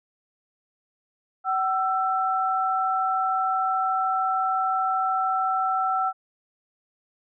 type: tone pair together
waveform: sine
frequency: 759 / 1333.3 Hz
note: F#5 / E6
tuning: +44 / +19 cents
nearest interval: minor seventh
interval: 975 cents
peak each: -24 dBFS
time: 1.44-6.13 s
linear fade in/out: 50 ms
effects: none